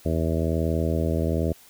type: harmonic tone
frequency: 81.1 Hz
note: E2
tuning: 28 cents flat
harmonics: 1 / 2 / 3 / 4 / 5 / 6 / 7 / 8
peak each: -25 / -28 / -30 / -31 / -32 / -33 / -33 / -34 dBFS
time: 0.05-1.53 s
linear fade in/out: 10 ms
effects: white hiss -52 dBFS RMS until 1.69 s